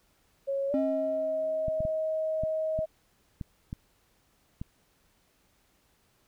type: tone with pitch glide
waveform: sine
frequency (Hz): 550 to 631.8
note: C#5 to D#5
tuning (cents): -14 to +26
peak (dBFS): -27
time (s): 0.47-2.86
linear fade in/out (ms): 20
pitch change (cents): +240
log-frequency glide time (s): 0.69-0.79
type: tone with exponential decay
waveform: triangle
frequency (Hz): 271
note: C#4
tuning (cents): -39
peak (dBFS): -23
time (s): 0.74-1.99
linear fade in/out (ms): 1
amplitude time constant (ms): 270
type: clicks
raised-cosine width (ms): 5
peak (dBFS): -23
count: 8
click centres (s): 1.683 / 1.805 / 1.852 / 2.436 / 2.79 / 3.412 / 3.729 / 4.615
effects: pink hiss -68 dBFS RMS until 6.27 s